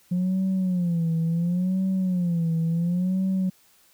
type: tone with vibrato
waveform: sine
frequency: 176.3 Hz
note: F3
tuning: 17 cents sharp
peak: -19 dBFS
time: 0.11-3.5 s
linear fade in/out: 10 ms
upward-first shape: sine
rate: 0.71 Hz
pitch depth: 130 cents each way
effects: tanh soft clip ceiling -19 dBFS + white hiss -59 dBFS RMS until 3.93 s